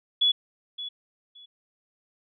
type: tone with echo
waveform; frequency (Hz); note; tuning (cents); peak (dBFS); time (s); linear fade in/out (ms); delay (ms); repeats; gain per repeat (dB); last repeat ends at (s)
sine; 3400; G#7; +40; -18; 0.21-0.32; 10; 570; 2; -14; 1.46
effects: none